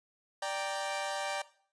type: chord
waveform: sawtooth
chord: G minor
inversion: second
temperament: equal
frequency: 587.3 / 784 / 932.3 Hz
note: D5 / G5 / Bb5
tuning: 0 / 0 / 0 cents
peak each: -33 / -33 / -37 dBFS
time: 0.42-1.42 s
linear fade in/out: 5 ms
effects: noise-tail reverb RT60 0.5 s tail -17 dB re dry + resampled to 22050 Hz